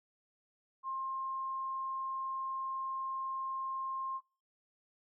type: tone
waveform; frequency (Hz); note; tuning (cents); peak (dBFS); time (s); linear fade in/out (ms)
sine; 1062; C6; +25; -35; 0.83-4.21; 50
effects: noise-tail reverb RT60 0.3 s tail -22 dB re dry